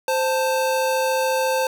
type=tone pair together; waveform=square; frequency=521.4 / 887 Hz; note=C5 / A5; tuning=-6 / +14 cents; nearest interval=major sixth; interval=920 cents; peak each=-21 / -24 dBFS; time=0.08-1.67 s; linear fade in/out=2 ms; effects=none